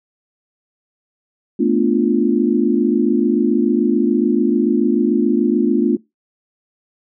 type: chord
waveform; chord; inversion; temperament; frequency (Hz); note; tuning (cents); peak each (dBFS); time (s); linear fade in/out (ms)
sine; B half-diminished seventh; third; equal; 220 / 246.9 / 293.7 / 349.2; A3 / B3 / D4 / F4; 0 / 0 / 0 / 0; -18; 1.59-5.97; 10
effects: noise-tail reverb RT60 0.2 s tail -22 dB re dry